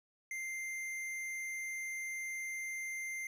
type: tone with hard clipping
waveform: triangle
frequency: 2093 Hz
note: C7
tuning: in tune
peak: -40 dBFS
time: 0.31-3.27 s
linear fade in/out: 2 ms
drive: 15 dB
effects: none